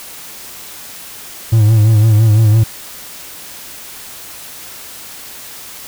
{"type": "tone with vibrato", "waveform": "triangle", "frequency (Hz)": 108.9, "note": "A2", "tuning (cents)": -17, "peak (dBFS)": -4, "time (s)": [1.52, 2.64], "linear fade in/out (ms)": 10, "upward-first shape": "sine", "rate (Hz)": 5.9, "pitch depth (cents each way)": 67, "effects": ["white hiss -32 dBFS RMS until 5.87 s"]}